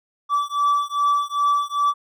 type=beating tone pair; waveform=triangle; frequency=1155 / 1157.5 Hz; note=D6 / D6; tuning=-29 / -25 cents; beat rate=2.5 Hz; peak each=-19 dBFS; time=0.29-1.94 s; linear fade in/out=50 ms; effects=none